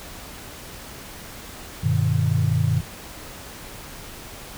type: chord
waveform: sine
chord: G augmented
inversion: none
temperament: just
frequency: 98 / 122.5 / 153.12 Hz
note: G2 / B2 / D#3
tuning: 0 / -14 / -27 cents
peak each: -22 dBFS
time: 1.83-2.81 s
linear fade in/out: 10 ms
effects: pink hiss -39 dBFS RMS until 4.57 s